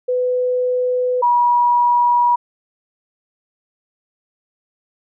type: tone pair in turn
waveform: sine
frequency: 500 / 964.8 Hz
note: B4 / B5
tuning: +21 / -41 cents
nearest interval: major seventh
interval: 1138 cents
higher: second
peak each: -15 / -11 dBFS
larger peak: second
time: 0.08-1.22 / 1.22-2.36 s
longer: neither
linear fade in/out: 10 ms
effects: none